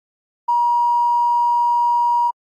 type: tone with tanh clipping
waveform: triangle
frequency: 955 Hz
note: A#5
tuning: 42 cents sharp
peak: -13 dBFS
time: 0.48-2.3 s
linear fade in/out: 10 ms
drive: 2 dB
effects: AAC 48 kbps